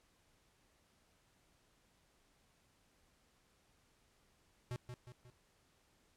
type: tone with echo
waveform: square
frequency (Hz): 123.47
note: B2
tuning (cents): 0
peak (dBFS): -40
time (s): 4.71-4.76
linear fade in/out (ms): 0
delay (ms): 180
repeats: 3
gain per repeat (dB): -6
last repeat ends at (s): 5.3
effects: pink hiss -73 dBFS RMS until 6.16 s + low-pass 11000 Hz 12 dB/octave